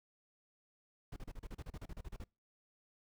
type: noise bursts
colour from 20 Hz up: brown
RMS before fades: -45 dBFS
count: 15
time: 1.12-2.241 s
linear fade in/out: 5 ms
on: 43 ms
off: 34 ms
effects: noise-tail reverb RT60 0.3 s tail -26 dB re dry